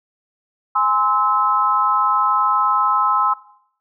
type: chord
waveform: sine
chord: Ab augmented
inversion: none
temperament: just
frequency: 830.6 / 1038.3 / 1297.8 Hz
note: Ab5 / C6 / E6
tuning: 0 / -14 / -27 cents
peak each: -22 / -18 / -17 dBFS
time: 0.75-3.34 s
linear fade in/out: 10 ms
effects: noise-tail reverb RT60 0.7 s tail -18 dB re dry